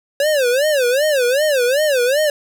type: tone with vibrato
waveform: square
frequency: 546 Hz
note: C#5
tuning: 26 cents flat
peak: -14 dBFS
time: 0.2-2.3 s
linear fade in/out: 2 ms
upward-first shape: sine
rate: 2.6 Hz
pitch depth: 220 cents each way
effects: none